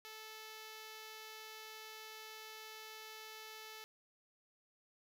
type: tone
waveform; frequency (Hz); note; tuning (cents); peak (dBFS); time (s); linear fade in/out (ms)
5% pulse; 436.7; A4; -13; -38; 0.05-3.84; 0
effects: none